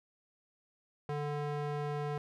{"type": "tone with band-pass filter", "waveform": "square", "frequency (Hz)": 146.83, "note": "D3", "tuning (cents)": 0, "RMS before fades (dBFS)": -36, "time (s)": [1.09, 2.18], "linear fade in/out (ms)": 2, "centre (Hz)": 590, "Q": 0.63, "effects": []}